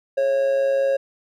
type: tone with amplitude modulation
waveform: triangle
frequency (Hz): 546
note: C#5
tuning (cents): -26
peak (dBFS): -13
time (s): 0.17-0.97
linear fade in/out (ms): 10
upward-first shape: sine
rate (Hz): 125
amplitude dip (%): 45
effects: none